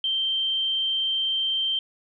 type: tone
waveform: sine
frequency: 3136 Hz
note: G7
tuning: in tune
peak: -22 dBFS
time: 0.04-1.79 s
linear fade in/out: 2 ms
effects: none